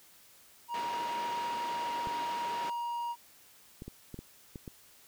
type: tone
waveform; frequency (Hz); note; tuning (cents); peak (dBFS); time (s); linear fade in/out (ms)
triangle; 947; A#5; +27; -31; 0.68-3.16; 50
type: band-pass noise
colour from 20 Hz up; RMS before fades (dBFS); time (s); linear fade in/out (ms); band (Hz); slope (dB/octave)
pink; -43; 0.74-2.7; 2; 320 to 3900; 12
type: clicks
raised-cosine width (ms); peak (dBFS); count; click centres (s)
3; -29; 7; 2.072 / 3.821 / 3.88 / 4.143 / 4.19 / 4.558 / 4.678
effects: white hiss -59 dBFS RMS until 5.07 s